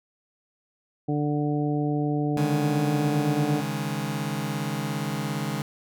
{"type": "harmonic tone", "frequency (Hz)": 147.7, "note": "D3", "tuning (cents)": 10, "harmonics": [1, 2, 3, 4, 5], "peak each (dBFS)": [-26, -26, -32, -38, -34], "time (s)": [1.08, 3.61], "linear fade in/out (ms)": 10}
{"type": "chord", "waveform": "sawtooth", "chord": "C# suspended second", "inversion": "none", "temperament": "just", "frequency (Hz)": [138.59, 155.92, 207.9], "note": ["C#3", "D#3", "G#3"], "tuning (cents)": [0, 4, 2], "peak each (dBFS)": -27, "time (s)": [2.37, 5.62], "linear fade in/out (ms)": 2}
{"effects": []}